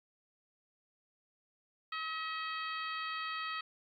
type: harmonic tone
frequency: 639 Hz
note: D#5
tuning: 46 cents sharp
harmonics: 2 / 3 / 4 / 5 / 6 / 7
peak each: -39 / -43 / -45 / -47 / -49 / -50 dBFS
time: 1.92-3.61 s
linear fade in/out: 5 ms
effects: 12-bit